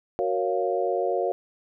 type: chord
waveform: sine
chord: Gb major seventh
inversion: none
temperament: equal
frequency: 370 / 466.2 / 554.4 / 698.5 Hz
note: Gb4 / Bb4 / Db5 / F5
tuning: 0 / 0 / 0 / 0 cents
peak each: -28 dBFS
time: 0.19-1.32 s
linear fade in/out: 0 ms
effects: none